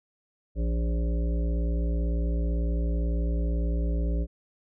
harmonic tone with a mistuned harmonic, 58 Hz, A#1, 8 cents flat, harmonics 1 / 3 / 5 / 7 / 9 / 10, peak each -24 / -34 / -38 / -41 / -43 / -44 dBFS, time 0.55-4.27 s, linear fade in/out 50 ms, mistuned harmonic 3, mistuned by -44 cents, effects none

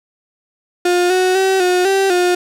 35% pulse tone with pitch steps, 355.1 / 369.3 / 382.2 / 361.4 / 388.7 / 357.2 Hz, F4 / F#4 / G4 / F#4 / G4 / F4, +29 / -3 / -44 / -41 / -15 / +39 cents, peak -10 dBFS, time 0.85-2.35 s, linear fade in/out 5 ms, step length 250 ms, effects low-pass 11000 Hz 12 dB/octave + 8-bit

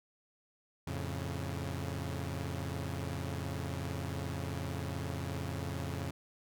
sawtooth chord, F augmented, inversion none, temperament equal, 87.31 / 110 / 138.59 Hz, F2 / A2 / C#3, 0 / 0 / 0 cents, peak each -35 / -39 / -36 dBFS, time 0.87-6.11 s, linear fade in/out 5 ms, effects none

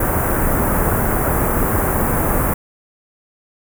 pink band-stop noise, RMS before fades -17 dBFS, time 0-2.54 s, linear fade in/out 5 ms, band 1600 to 11000 Hz, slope 24 dB/octave, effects none

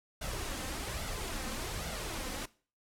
pink noise with flanger, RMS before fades -38 dBFS, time 0.21-2.46 s, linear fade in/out 10 ms, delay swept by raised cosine 1.4 to 3.9 ms, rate 1.2 Hz, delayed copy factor +0.5, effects noise-tail reverb RT60 0.4 s tail -20 dB re dry + low-pass 12000 Hz 12 dB/octave

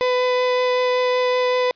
35% pulse tone with vibrato, 501 Hz, B4, 25 cents sharp, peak -15 dBFS, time 0.01-1.71 s, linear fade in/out 0 ms, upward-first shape triangle, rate 5.3 Hz, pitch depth 8 cents each way, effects white hiss -58 dBFS RMS until 1.75 s + resampled to 11025 Hz

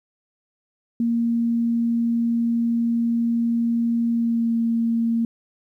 sine tone with pitch glide, 233.1 to 230.3 Hz, A#3 to A#3, 0 to -21 cents, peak -18 dBFS, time 1-5.25 s, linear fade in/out 2 ms, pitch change -21 cents, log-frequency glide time 4.11-4.54 s, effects 10-bit

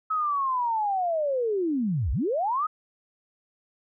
sine linear two-way sweep, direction down then up, 1292 to 51.91 to 1292 Hz, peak -23 dBFS, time 0.1-2.67 s, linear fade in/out 10 ms, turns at 2.12 s, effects none

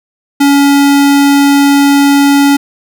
square tone, 281.8 Hz, C#4, 29 cents sharp, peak -5 dBFS, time 0.4-2.57 s, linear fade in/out 10 ms, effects none

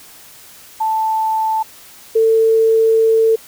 sine tone pair in turn, 880 / 447.4 Hz, A5 / A4, 0 / +29 cents, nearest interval octave, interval 1171 cents, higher first, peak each -14 / -9 dBFS, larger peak second, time 0.8-1.63 / 2.15-3.36 s, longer second, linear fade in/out 10 ms, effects white hiss -41 dBFS RMS until 3.47 s

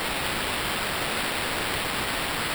blue noise with sample-and-hold, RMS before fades -28 dBFS, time 0-2.54 s, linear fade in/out 0 ms, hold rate 6300 Hz, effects none

